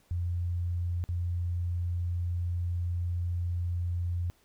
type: tone with dropouts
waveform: sine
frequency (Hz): 87.31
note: F2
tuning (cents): 0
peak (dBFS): -28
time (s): 0.11-4.3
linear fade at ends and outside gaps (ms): 0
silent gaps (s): 1.04-1.089
effects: pink hiss -66 dBFS RMS until 4.44 s